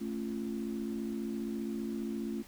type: chord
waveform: sine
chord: A augmented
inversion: none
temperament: just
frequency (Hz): 220 / 275 / 343.8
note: A3 / C#4 / E#4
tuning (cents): 0 / -14 / -27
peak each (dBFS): -36 / -40 / -40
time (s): 0-2.43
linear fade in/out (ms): 20
effects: pink hiss -55 dBFS RMS until 2.47 s